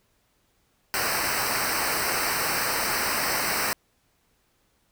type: noise with comb filter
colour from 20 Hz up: pink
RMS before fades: -26 dBFS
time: 0.94-3.73 s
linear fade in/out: 0 ms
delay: 0.29 ms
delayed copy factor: -0.9
effects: pink hiss -68 dBFS RMS until 4.91 s